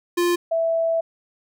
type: tone pair in turn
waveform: square / sine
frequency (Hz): 349.2 / 659.2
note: F4 / E5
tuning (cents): 0 / 0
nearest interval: major seventh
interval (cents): 1100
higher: second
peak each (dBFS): -18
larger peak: neither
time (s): 0.17-0.36 / 0.51-1.01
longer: second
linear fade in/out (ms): 10
effects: none